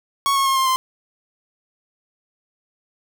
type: tone with pitch steps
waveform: 45% pulse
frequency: 1108.7 / 1091.5 / 1074.7 / 1058 / 1041.6 Hz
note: C#6 / C#6 / C6 / C6 / C6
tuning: 0 / -27 / +46 / +19 / -8 cents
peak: -16 dBFS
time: 0.26-0.76 s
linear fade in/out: 0 ms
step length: 100 ms
effects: none